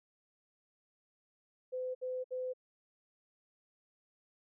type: tone bursts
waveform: sine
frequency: 509 Hz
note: C5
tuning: 48 cents flat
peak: -35 dBFS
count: 3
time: 1.72-2.536 s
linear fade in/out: 20 ms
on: 230 ms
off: 63 ms
effects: none